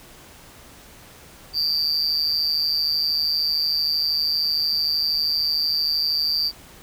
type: tone with amplitude modulation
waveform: triangle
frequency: 4699 Hz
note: D8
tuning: in tune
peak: -14 dBFS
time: 1.53-6.52 s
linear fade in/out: 50 ms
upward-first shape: sine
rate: 153 Hz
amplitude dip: 100%
effects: pink hiss -46 dBFS RMS until 6.82 s